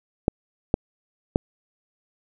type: clicks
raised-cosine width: 2 ms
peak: -4 dBFS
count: 3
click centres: 0.281 / 0.741 / 1.359 s
effects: none